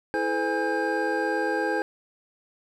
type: tone cluster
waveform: triangle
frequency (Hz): 328.9 / 431.6 / 509 / 823 / 1595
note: E4 / A4 / C5 / G#5 / G6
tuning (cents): -4 / -33 / -48 / -16 / +30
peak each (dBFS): -28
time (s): 0.14-1.82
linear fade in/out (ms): 0
effects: none